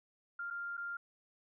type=tone with dropouts; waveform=sine; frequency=1396.9 Hz; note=F6; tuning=in tune; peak=-38 dBFS; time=0.39-0.97 s; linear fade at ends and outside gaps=5 ms; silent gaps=0.503-0.507 / 0.77-0.776 s; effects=none